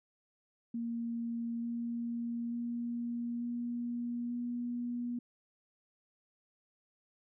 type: tone with pitch steps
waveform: sine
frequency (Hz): 233.1 / 235.1 / 237.2 / 239.2 / 241.3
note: A#3 / A#3 / A#3 / A#3 / B3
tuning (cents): 0 / +15 / +30 / +45 / -40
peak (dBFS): -34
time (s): 0.74-5.19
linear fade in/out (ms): 5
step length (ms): 890
effects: none